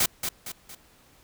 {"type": "noise with echo", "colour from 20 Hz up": "white", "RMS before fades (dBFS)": -22, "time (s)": [0, 0.06], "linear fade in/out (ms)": 5, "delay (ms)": 230, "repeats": 3, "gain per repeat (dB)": -7, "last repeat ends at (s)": 0.75, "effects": ["pink hiss -58 dBFS RMS until 1.23 s"]}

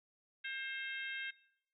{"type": "harmonic tone", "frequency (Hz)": 532, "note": "C5", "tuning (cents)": 29, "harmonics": [3, 4, 5, 6, 7], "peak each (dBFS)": [-43, -45, -47, -49, -50], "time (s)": [0.44, 1.31], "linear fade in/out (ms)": 10, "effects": ["noise-tail reverb RT60 0.7 s tail -20 dB re dry"]}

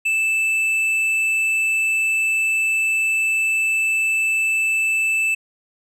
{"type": "tone with tanh clipping", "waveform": "sine", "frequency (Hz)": 2637, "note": "E7", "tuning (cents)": 0, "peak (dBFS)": -18, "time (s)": [0.05, 5.35], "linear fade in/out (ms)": 10, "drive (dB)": 7, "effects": []}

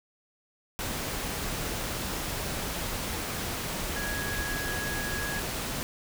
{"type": "tone in noise", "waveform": "sine", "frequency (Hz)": 1663, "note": "G#6", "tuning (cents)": 2, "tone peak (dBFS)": -34, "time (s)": [3.96, 5.4], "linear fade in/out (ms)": 0, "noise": "pink", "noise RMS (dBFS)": -33, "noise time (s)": [0.79, 5.83], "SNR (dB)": -4, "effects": []}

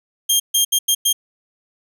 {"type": "tone bursts at uneven times", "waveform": "15% pulse", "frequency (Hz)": 3210, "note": "G7", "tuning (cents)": 40, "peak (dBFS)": -6, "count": 5, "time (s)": [[0.29, 0.4], [0.54, 0.65], [0.72, 0.79], [0.88, 0.95], [1.05, 1.13]], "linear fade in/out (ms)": 10, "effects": []}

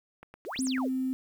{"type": "click train", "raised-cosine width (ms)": 0.5, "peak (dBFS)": -31, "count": 6, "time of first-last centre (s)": [0.23, 0.781], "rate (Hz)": 9.08}
{"type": "exponential two-way sweep", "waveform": "sine", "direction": "up then down", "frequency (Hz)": [266.7, 11175, 339], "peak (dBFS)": -34, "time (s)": [0.45, 0.89], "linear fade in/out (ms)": 20, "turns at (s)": 0.63}
{"type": "tone", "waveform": "sine", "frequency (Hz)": 260, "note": "C4", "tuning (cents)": -11, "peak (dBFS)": -27, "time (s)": [0.59, 1.13], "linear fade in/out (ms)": 0}
{"effects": ["9-bit"]}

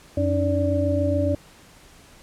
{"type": "tone cluster", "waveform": "sine", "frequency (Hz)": [91, 281, 308.2, 580], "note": ["F#2", "C#4", "D#4", "D5"], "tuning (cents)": [-28, 24, -16, -22], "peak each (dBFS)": [-23, -25, -30, -23], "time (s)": [0.17, 1.35], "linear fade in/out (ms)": 5, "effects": ["pink hiss -50 dBFS RMS until 2.22 s", "low-pass 11000 Hz 12 dB/octave"]}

